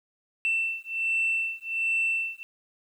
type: beating tone pair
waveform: sine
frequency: 2679 / 2680.3 Hz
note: E7 / E7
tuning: +27 / +28 cents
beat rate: 1.3 Hz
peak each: -27 dBFS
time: 0.45-2.43 s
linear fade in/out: 0 ms
effects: tanh soft clip ceiling -19 dBFS + 10-bit